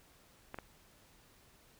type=clicks; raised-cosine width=0.5 ms; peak=-27 dBFS; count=2; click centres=0.544 / 0.587 s; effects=pink hiss -64 dBFS RMS until 1.79 s